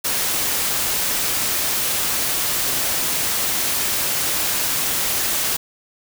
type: noise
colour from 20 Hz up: white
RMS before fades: -21 dBFS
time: 0.04-5.57 s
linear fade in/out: 10 ms
effects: none